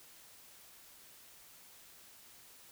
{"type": "silence", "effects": ["white hiss -58 dBFS RMS until 2.71 s"]}